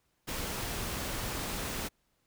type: noise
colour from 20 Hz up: pink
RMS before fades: -36 dBFS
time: 0.27-1.89 s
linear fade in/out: 20 ms
effects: pink hiss -75 dBFS RMS until 2.26 s